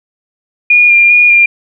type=tone with vibrato; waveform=sine; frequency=2417 Hz; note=D7; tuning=49 cents sharp; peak=-3 dBFS; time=0.7-1.46 s; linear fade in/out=5 ms; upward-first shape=square; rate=2.5 Hz; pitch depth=14 cents each way; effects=none